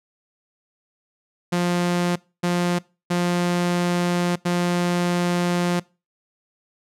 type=tone bursts at uneven times; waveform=sawtooth; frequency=175.8 Hz; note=F3; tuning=12 cents sharp; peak=-15 dBFS; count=4; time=1.52-2.16 / 2.43-2.79 / 3.1-4.36 / 4.45-5.8 s; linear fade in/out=10 ms; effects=noise-tail reverb RT60 0.3 s tail -23 dB re dry + low-pass 10000 Hz 12 dB/octave